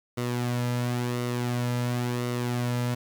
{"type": "tone with flanger", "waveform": "sawtooth", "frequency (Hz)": 122, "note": "B2", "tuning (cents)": -21, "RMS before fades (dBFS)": -28, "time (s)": [0.17, 2.95], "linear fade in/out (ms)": 10, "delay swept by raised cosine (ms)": [1.2, 2.7], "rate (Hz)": 0.95, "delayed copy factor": -0.5, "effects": ["9-bit"]}